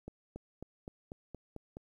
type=accelerating click train; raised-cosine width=2 ms; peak=-30 dBFS; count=8; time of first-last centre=0.08-1.769 s; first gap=280 ms; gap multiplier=0.95; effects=11-bit